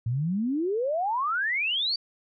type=exponential sweep; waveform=sine; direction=up; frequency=110.3 to 4699 Hz; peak=-24 dBFS; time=0.06-1.96 s; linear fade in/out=5 ms; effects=none